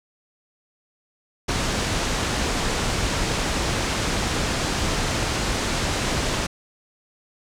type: low-pass noise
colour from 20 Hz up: pink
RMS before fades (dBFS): -24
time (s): 1.48-6.47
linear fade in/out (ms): 10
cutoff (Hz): 8100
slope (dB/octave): 24
effects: none